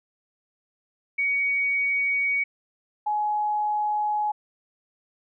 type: tone pair in turn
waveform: sine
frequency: 2247 / 841.7 Hz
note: C#7 / G#5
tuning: +23 / +23 cents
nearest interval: octave + perfect fourth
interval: 1700 cents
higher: first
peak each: -21 / -22 dBFS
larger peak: first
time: 1.18-2.44 / 3.06-4.32 s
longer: neither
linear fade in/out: 10 ms
effects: none

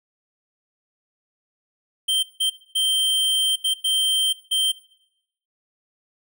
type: tone bursts at uneven times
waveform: square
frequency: 3136 Hz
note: G7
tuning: in tune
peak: -19 dBFS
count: 6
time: 2.08-2.23 / 2.4-2.5 / 2.75-3.56 / 3.64-3.74 / 3.84-4.33 / 4.51-4.72 s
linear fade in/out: 10 ms
effects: noise-tail reverb RT60 0.8 s tail -19 dB re dry

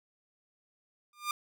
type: tone with exponential growth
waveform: sawtooth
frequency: 1200 Hz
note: D6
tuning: 37 cents sharp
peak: -23 dBFS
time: 1.13-1.31 s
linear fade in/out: 2 ms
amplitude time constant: 39 ms
effects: none

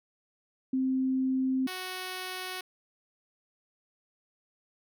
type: tone pair in turn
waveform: sine / 5% pulse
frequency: 261.6 / 370 Hz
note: C4 / F#4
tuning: 0 / 0 cents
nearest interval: tritone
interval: 600 cents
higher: second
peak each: -25 / -24 dBFS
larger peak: second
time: 0.73-1.67 / 1.67-2.61 s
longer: neither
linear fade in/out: 5 ms
effects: none

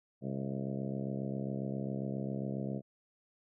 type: harmonic tone with a mistuned harmonic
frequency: 67.4 Hz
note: C#2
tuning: 48 cents flat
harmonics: 2 / 3 / 4 / 5 / 6 / 7 / 8 / 9 / 10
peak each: -39 / -38 / -44 / -46 / -47 / -48 / -48 / -49 / -53 dBFS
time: 0.21-2.82 s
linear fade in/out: 50 ms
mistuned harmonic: 9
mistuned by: +50 cents
effects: none

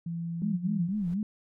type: tone with pitch glide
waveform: sine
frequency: 168.3 to 166.94 Hz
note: E3 to E3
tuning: +36 to +22 cents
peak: -31 dBFS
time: 0.06-0.89 s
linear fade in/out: 5 ms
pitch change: -14 cents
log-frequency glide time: 0.7-0.77 s
type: tone with vibrato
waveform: sine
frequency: 190.7 Hz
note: G3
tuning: 47 cents flat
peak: -27 dBFS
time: 0.42-1.23 s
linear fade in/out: 2 ms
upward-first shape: sine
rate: 4.1 Hz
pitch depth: 200 cents each way
type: noise with exponential growth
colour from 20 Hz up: brown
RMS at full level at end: -43 dBFS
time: 0.72-1.14 s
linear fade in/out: 2 ms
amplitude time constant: 90 ms
effects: none

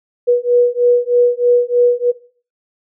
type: beating tone pair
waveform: sine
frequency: 484.5 / 487.7 Hz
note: B4 / B4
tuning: -33 / -22 cents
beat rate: 3.2 Hz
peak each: -13 dBFS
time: 0.27-2.12 s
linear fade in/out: 20 ms
effects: noise-tail reverb RT60 0.4 s tail -17 dB re dry

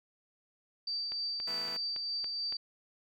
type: tone with tremolo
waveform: sine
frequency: 4645 Hz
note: D8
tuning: 20 cents flat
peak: -32 dBFS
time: 0.87-2.57 s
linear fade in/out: 5 ms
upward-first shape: triangle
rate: 3.3 Hz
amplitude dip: 30%
type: click train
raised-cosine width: 0.3 ms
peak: -30 dBFS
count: 6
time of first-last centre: 1.12-2.524 s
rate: 3.56 Hz
type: chord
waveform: 5% pulse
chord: E suspended fourth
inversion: none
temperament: just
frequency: 164.81 / 219.8 / 247.2 Hz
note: E3 / A3 / B3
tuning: 0 / -2 / +2 cents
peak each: -38 / -38 / -39 dBFS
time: 1.47-1.77 s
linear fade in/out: 5 ms
effects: none

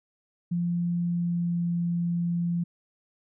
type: tone with pitch glide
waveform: sine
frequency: 173.2 to 172 Hz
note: F3 to F3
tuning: -14 to -26 cents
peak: -24 dBFS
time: 0.51-2.64 s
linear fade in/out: 10 ms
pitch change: -12 cents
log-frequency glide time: 1.03-1.7 s
effects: none

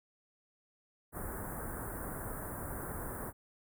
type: band-stop noise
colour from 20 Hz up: pink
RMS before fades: -41 dBFS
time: 1.12-3.33 s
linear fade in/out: 50 ms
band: 1700 to 9000 Hz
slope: 48 dB/octave
effects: none

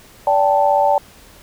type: chord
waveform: sine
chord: D suspended fourth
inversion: none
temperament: equal with one note detuned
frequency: 579.6 / 784 / 880 Hz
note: D5 / G5 / A5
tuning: -23 / 0 / 0 cents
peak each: -16 dBFS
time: 0.27-0.98 s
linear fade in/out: 2 ms
effects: pink hiss -45 dBFS RMS until 1.42 s

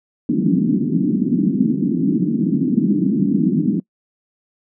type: band-pass noise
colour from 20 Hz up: pink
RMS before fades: -17 dBFS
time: 0.29-3.8 s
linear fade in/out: 2 ms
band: 170 to 310 Hz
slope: 48 dB/octave
effects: noise-tail reverb RT60 0.1 s tail -24 dB re dry

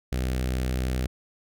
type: tone with notch filter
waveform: sawtooth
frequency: 63.5 Hz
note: B1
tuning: 49 cents sharp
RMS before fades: -27 dBFS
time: 0.12-1.07 s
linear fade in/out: 5 ms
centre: 980 Hz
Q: 1.5
effects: none

